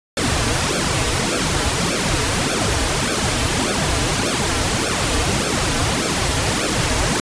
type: noise with flanger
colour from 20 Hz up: pink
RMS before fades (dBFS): -19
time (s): 0.17-7.2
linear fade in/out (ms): 2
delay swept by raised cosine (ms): 1 to 5.6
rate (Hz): 1.7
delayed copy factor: -0.9
effects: resampled to 22050 Hz